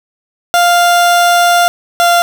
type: tone pair in turn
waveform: 30% pulse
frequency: 698.5 / 693.3 Hz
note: F5 / F5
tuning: 0 / -13 cents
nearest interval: unison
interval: 13 cents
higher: first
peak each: -4 dBFS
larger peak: neither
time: 0.54-1.68 / 2-2.22 s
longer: first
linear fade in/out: 0 ms
effects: none